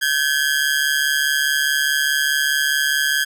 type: ring-modulated tone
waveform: sawtooth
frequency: 1620 Hz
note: G#6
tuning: 43 cents flat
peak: -10 dBFS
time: 0.01-3.25 s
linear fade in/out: 20 ms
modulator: 72.4 Hz
effects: none